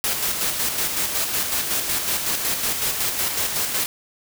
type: noise with tremolo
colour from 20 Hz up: white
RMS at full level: -22 dBFS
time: 0.04-3.86 s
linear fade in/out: 0 ms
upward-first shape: square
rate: 5.4 Hz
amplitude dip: 40%
effects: none